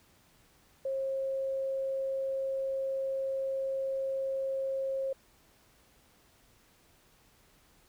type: tone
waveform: sine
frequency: 537 Hz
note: C5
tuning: 45 cents sharp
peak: -30 dBFS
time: 0.85-5.13 s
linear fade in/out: 5 ms
effects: pink hiss -64 dBFS RMS until 7.88 s